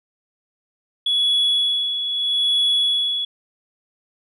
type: tone with tremolo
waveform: sine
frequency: 3382 Hz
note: G#7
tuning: 31 cents sharp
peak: -13 dBFS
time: 1.06-3.25 s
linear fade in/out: 5 ms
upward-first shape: sine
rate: 0.78 Hz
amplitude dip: 60%
effects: tanh soft clip ceiling -13 dBFS